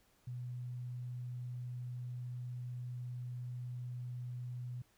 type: tone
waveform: sine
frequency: 123.47 Hz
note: B2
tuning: in tune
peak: -40 dBFS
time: 0.27-4.82 s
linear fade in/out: 5 ms
effects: pink hiss -71 dBFS RMS until 4.97 s